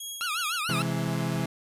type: tone with tremolo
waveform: 15% pulse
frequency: 3304 Hz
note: G#7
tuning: 10 cents flat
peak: -27 dBFS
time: 0-0.61 s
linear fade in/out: 5 ms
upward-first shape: sine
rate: 2.7 Hz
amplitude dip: 55%
type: tone with vibrato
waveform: 20% pulse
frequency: 1328 Hz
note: E6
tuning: 12 cents sharp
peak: -23 dBFS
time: 0.21-0.82 s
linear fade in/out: 0 ms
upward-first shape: triangle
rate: 6.7 Hz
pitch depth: 210 cents each way
type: chord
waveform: 35% pulse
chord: C augmented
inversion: none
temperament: equal with one note detuned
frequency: 130.06 / 164.81 / 207.7 Hz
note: C3 / E3 / G#3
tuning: -10 / 0 / 0 cents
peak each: -29 / -28 / -32 dBFS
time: 0.69-1.46 s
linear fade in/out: 5 ms
type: clicks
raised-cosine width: 2 ms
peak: -33 / -32 / -29 dBFS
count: 3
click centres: 1.08 / 1.358 / 1.398 s
effects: resampled to 32000 Hz